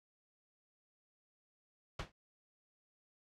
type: noise with exponential decay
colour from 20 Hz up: pink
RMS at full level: -35 dBFS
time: 1.99-2.12 s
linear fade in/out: 5 ms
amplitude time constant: 28 ms
effects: low-pass 4000 Hz 12 dB/octave